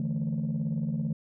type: chord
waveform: sine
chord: D suspended second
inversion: none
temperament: equal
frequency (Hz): 146.83 / 164.81 / 220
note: D3 / E3 / A3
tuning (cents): 0 / 0 / 0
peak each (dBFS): -30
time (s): 0-1.13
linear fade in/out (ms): 2
effects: tanh soft clip ceiling -23 dBFS